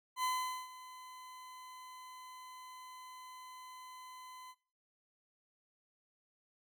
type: tone with ADSR envelope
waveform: 40% pulse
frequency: 1017 Hz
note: C6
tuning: 50 cents flat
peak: -31 dBFS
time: 0.16-4.55 s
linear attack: 76 ms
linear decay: 440 ms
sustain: -18 dB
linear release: 50 ms
effects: noise-tail reverb RT60 0.4 s tail -21 dB re dry